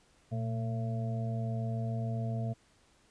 harmonic tone with a mistuned harmonic, 112.4 Hz, A2, 37 cents sharp, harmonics 1 / 2 / 4 / 5 / 6, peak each -32 / -39 / -47 / -51 / -42 dBFS, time 0.31-2.54 s, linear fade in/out 20 ms, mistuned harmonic 1, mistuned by +83 cents, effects pink hiss -66 dBFS RMS until 3.1 s + resampled to 22050 Hz

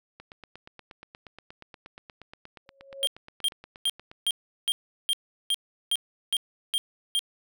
click train, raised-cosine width 0.3 ms, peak -28 dBFS, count 34, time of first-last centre 0.2-4.115 s, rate 8.43 Hz
sine tone with exponential growth, 548 Hz, C#5, 20 cents flat, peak -31 dBFS, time 2.66-3.06 s, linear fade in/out 2 ms, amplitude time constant 85 ms
square tone bursts, 3200 Hz, G7, 35 cents sharp, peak -23 dBFS, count 11, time 3.03-7.192 s, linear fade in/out 0 ms, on 42 ms, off 370 ms
effects none

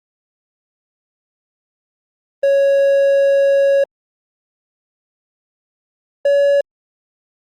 triangle tone pair in turn, 554.4 / 565.1 Hz, C#5 / C#5, 0 / +33 cents, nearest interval unison, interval 33 cents, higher second, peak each -8 dBFS, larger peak neither, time 2.43-3.84 / 6.25-6.61 s, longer first, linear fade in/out 5 ms, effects Opus 32 kbps

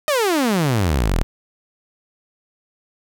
sawtooth exponential sweep, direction down, 630 to 34.65 Hz, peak -12 dBFS, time 0.08-1.23 s, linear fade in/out 0 ms, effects none

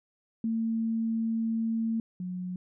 sine tone pair in turn, 225.7 / 181.53 Hz, A3 / F#3, +44 / -33 cents, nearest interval major third, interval 377 cents, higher first, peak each -26 / -32 dBFS, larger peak first, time 0.44-2 / 2.2-2.56 s, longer first, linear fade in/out 2 ms, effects none

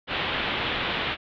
white low-pass noise, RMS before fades -28 dBFS, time 0.07-1.17 s, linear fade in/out 50 ms, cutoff 3600 Hz, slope 48 dB/octave, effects none

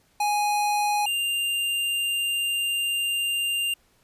square tone pair in turn, 830.6 / 2794 Hz, G#5 / F7, 0 / 0 cents, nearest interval octave + major sixth, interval 2100 cents, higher second, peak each -22 / -24 dBFS, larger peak first, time 0.2-1.06 / 1.06-3.74 s, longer second, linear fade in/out 5 ms, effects pink hiss -63 dBFS RMS until 4.03 s + resampled to 32000 Hz

